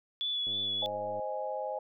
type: tone with vibrato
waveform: sine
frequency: 3427 Hz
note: A7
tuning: 46 cents flat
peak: -30 dBFS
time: 0.21-0.86 s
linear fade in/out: 0 ms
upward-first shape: sine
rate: 3.3 Hz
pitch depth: 19 cents each way
type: click train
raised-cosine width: 2 ms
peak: -36 dBFS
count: 75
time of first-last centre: 0.47-1.195 s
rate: 102 Hz
type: chord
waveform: sine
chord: Ab major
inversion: first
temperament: equal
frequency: 523.3 / 622.3 / 830.6 Hz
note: C5 / Eb5 / Ab5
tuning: 0 / 0 / 0 cents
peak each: -37 dBFS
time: 0.82-1.79 s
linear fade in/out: 5 ms
effects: none